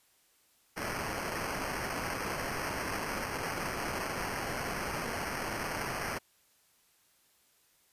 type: noise with sample-and-hold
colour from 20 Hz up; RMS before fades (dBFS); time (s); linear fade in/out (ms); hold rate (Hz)
white; -36; 0.76-6.19; 20; 3675
effects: white hiss -68 dBFS RMS until 7.92 s + resampled to 32000 Hz